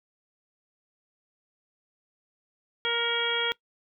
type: harmonic tone with a mistuned harmonic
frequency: 470.1 Hz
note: A#4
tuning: 15 cents sharp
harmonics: 1 / 2 / 3 / 4 / 5 / 6 / 7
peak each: -32 / -35 / -32 / -36 / -34 / -39 / -28 dBFS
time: 2.85-3.52 s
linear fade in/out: 0 ms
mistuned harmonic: 5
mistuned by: -53 cents
effects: noise-tail reverb RT60 0.1 s tail -21 dB re dry